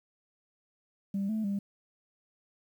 sine tone with pitch steps, 197.5 / 218.5 / 199.8 Hz, G3 / A3 / G3, +13 / -12 / +33 cents, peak -27 dBFS, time 1.14-1.59 s, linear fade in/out 5 ms, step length 150 ms, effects tanh soft clip ceiling -26 dBFS + 10-bit

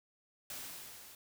white noise with level ramp, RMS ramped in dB -43 to -55 dBFS, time 0.5-1.15 s, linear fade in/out 2 ms, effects none

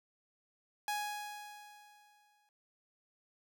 sawtooth tone with exponential decay, 832 Hz, G#5, 3 cents sharp, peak -30 dBFS, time 0.88-2.49 s, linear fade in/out 1 ms, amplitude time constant 350 ms, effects none

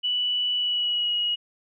sine tone with pitch glide, 2960 to 2899 Hz, F#7 to F#7, 0 to -36 cents, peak -22 dBFS, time 0.03-1.36 s, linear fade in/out 20 ms, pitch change -36 cents, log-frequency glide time 0.55-1.13 s, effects none

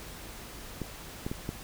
clicks, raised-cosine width 3 ms, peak -20 dBFS, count 4, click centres 0.817 / 1.265 / 1.315 / 1.491 s, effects added 50 Hz sine -51 dBFS peak until 1.63 s + pink hiss -45 dBFS RMS until 1.63 s

